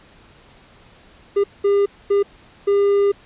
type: tone bursts at uneven times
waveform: triangle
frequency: 402.1 Hz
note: G4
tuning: 44 cents sharp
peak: -11 dBFS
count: 4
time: 1.36-1.44 / 1.64-1.86 / 2.1-2.23 / 2.67-3.12 s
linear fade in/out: 10 ms
effects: pink hiss -49 dBFS RMS until 3.25 s + resampled to 8000 Hz